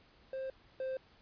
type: tone pair in turn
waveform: triangle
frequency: 529 / 523.8 Hz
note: C5 / C5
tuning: +19 / +2 cents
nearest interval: unison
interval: 17 cents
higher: first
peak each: -35 / -33 dBFS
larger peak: second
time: 0.33-0.5 / 0.8-0.97 s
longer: neither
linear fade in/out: 2 ms
effects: pink hiss -64 dBFS RMS until 1.21 s + resampled to 11025 Hz